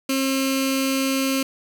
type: tone with notch filter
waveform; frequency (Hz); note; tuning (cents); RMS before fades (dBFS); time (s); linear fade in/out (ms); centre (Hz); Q
15% pulse; 268.1; C4; +42; -22; 0.09-1.43; 5; 800; 0.56
effects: 8-bit